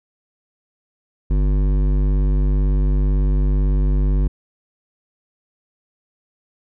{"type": "tone with hard clipping", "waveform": "sine", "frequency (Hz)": 49, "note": "G1", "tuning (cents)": 0, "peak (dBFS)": -16, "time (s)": [1.3, 4.28], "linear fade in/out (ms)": 10, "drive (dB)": 13, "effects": []}